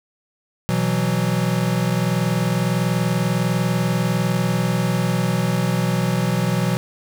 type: chord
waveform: square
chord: B suspended fourth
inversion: none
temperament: equal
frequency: 123.47 / 164.81 / 185 Hz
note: B2 / E3 / F#3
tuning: 0 / 0 / 0 cents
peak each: -23 dBFS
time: 0.69-6.77 s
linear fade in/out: 0 ms
effects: none